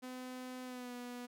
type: tone with pitch glide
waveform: sawtooth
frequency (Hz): 254 to 244.9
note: B3 to B3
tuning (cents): +49 to -14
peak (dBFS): -40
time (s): 0.02-1.27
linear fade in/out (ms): 20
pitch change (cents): -63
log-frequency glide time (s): 0.64-0.93
effects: none